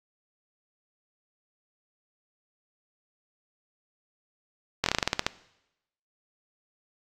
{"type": "slowing click train", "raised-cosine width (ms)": 0.2, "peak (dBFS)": -5, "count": 11, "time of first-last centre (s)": [4.84, 5.265], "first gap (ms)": 22, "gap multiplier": 1.14, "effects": ["noise-tail reverb RT60 0.9 s tail -20 dB re dry", "AAC 64 kbps"]}